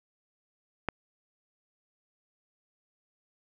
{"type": "click", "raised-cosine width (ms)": 0.5, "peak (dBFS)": -13, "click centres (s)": 0.887, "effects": []}